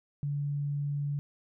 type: tone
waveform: sine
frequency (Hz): 143.8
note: D3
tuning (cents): -36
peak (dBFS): -29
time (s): 0.23-1.19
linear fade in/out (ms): 0
effects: none